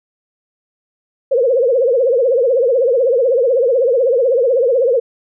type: tone with vibrato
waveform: sine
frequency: 502 Hz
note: B4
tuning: 28 cents sharp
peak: -10 dBFS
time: 1.31-5 s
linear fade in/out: 10 ms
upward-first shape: triangle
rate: 16 Hz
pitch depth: 200 cents each way
effects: none